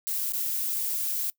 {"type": "noise with dropouts", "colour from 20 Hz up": "violet", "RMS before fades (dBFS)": -29, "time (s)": [0.07, 1.3], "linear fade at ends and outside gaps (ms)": 0, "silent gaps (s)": [0.321, 0.335], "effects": ["noise-tail reverb RT60 0.1 s tail -23 dB re dry"]}